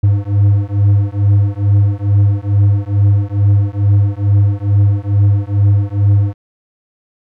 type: beating tone pair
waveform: triangle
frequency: 99.9 / 102.2 Hz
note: G2 / G#2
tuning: +33 / -27 cents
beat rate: 2.3 Hz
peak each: -10 dBFS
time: 0.03-6.34 s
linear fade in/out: 10 ms
effects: none